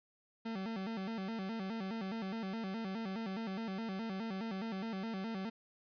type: tone with vibrato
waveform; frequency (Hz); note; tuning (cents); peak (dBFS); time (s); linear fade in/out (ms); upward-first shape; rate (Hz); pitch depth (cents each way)
40% pulse; 207.7; G#3; 0; -37; 0.45-5.5; 10; square; 4.8; 150
effects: resampled to 11025 Hz + 11-bit